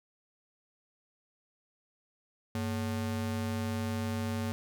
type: ring-modulated tone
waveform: square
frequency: 163.4 Hz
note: E3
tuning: 15 cents flat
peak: -29 dBFS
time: 2.55-4.52 s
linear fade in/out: 0 ms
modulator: 66.4 Hz
effects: none